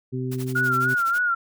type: harmonic tone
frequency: 128.4 Hz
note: C3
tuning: 32 cents flat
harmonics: 1 / 2 / 3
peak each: -27 / -30 / -32 dBFS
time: 0.12-0.95 s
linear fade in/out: 20 ms
type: noise with tremolo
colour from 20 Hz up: white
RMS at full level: -38 dBFS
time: 0.31-1.19 s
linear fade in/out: 10 ms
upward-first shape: sine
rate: 12 Hz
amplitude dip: 95%
type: tone with vibrato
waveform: sine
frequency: 1411 Hz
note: F6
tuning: 17 cents sharp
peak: -19 dBFS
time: 0.55-1.35 s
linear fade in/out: 10 ms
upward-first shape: sine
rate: 3.4 Hz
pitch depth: 74 cents each way
effects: none